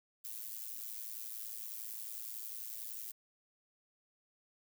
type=noise with amplitude modulation; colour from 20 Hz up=violet; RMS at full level=-41 dBFS; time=0.24-3.12 s; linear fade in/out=10 ms; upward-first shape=sine; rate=111 Hz; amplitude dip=80%; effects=none